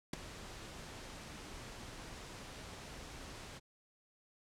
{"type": "noise with ADSR envelope", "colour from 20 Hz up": "pink", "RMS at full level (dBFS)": -36, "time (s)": [0.13, 3.6], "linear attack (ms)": 5, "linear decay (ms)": 8, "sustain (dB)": -13, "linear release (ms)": 29, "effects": ["low-pass 8000 Hz 12 dB/octave"]}